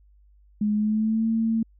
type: tone with pitch glide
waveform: sine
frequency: 209.9 to 225 Hz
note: G#3 to A3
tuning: +19 to +39 cents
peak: -20 dBFS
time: 0.61-1.63 s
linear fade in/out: 5 ms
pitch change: +120 cents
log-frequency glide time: 0.74-1.27 s
effects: added 50 Hz sine -53 dBFS peak until 1.79 s